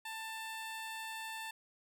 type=tone; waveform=15% pulse; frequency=888 Hz; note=A5; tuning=16 cents sharp; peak=-35 dBFS; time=0.05-1.51 s; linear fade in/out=5 ms; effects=none